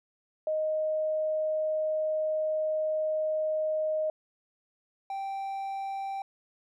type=tone pair in turn; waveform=sine / triangle; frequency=622.3 / 782.1 Hz; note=D#5 / G5; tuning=0 / -4 cents; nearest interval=major third; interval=396 cents; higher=second; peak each=-26 / -30 dBFS; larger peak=first; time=0.47-4.1 / 5.1-6.22 s; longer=first; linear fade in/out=2 ms; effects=none